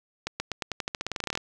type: accelerating click train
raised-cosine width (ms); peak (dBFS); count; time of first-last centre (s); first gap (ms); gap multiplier
0.2; -12; 19; 0.27-1.375; 130; 0.9
effects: none